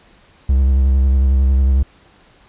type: tone with vibrato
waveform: triangle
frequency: 66.6 Hz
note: C2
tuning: 31 cents sharp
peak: -8 dBFS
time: 0.49-1.83 s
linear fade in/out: 5 ms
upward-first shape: sine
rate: 11 Hz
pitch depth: 49 cents each way
effects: pink hiss -50 dBFS RMS until 2.48 s + resampled to 8000 Hz